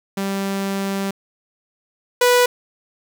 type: tone pair in turn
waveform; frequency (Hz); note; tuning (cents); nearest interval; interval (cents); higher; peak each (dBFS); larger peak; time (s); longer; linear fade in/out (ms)
sawtooth; 196 / 491.5; G3 / B4; 0 / -8; octave + major third; 1592; second; -17 / -8; second; 0.17-1.11 / 2.21-2.46; first; 5
effects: 8-bit